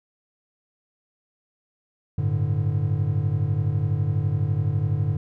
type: chord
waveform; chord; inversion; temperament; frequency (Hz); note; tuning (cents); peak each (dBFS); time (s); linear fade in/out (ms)
triangle; G suspended second; none; equal; 98 / 110 / 146.83; G2 / A2 / D3; 0 / 0 / 0; -23 / -23 / -23; 2.18-5.17; 5
effects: none